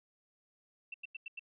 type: tone bursts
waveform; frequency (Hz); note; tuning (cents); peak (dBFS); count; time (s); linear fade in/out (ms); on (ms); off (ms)
sine; 2689; E7; +34; -40; 5; 0.92-1.394; 5; 22; 91
effects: none